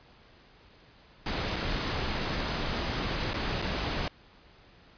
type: noise with dropouts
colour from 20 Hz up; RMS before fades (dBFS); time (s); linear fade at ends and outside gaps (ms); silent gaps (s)
pink; -31; 1.26-4.08; 2; 1.56-1.563 / 3.334-3.341 / 3.618-3.623
effects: pink hiss -57 dBFS RMS until 4.97 s + resampled to 11025 Hz